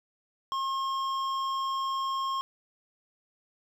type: tone with hard clipping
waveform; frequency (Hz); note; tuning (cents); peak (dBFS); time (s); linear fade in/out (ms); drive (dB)
sine; 1074; C6; +45; -30; 0.52-2.41; 0; 10
effects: none